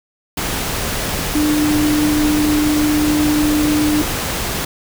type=tone in noise; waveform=sine; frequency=300 Hz; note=D4; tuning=37 cents sharp; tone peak=-13 dBFS; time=1.35-4.02 s; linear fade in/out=5 ms; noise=pink; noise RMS=-21 dBFS; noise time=0.37-4.65 s; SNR=+5 dB; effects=none